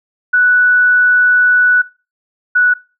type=tone pair in turn; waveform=sine; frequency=1480 / 1474.4 Hz; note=F#6 / F#6; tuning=0 / -7 cents; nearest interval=unison; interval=7 cents; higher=first; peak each=-7 dBFS; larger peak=neither; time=0.33-1.82 / 2.55-2.74 s; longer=first; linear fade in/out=10 ms; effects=noise-tail reverb RT60 0.3 s tail -20 dB re dry